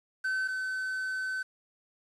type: tone pair in turn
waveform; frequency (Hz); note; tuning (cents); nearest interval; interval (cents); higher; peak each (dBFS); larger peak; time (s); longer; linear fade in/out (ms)
triangle; 1529 / 1523.7; G6 / G6; -44 / -50; unison; 6; first; -26 / -29; first; 0.24-0.48 / 0.48-1.43; second; 10
effects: resampled to 24000 Hz + 9-bit